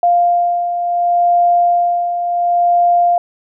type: beating tone pair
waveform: sine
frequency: 698.5 / 699.2 Hz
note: F5 / F5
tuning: 0 / +2 cents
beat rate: 0.7 Hz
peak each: -19 / -11 dBFS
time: 0.03-3.18 s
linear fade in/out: 2 ms
effects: none